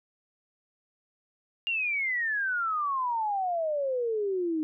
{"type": "exponential sweep", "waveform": "sine", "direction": "down", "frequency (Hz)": [2824, 304.3], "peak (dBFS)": -26, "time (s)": [1.67, 4.63], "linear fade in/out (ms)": 0, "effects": []}